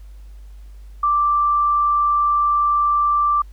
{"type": "tone", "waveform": "sine", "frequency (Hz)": 1174.7, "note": "D6", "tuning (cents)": 0, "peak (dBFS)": -14, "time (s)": [1.03, 3.42], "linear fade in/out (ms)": 5, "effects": ["added 50 Hz sine -36 dBFS peak until 3.52 s", "pink hiss -59 dBFS RMS until 3.52 s"]}